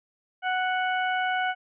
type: harmonic tone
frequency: 740 Hz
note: F#5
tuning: in tune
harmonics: 1 / 2 / 3 / 4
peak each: -26 / -28 / -35 / -37 dBFS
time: 0.42-1.55 s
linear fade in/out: 50 ms
effects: none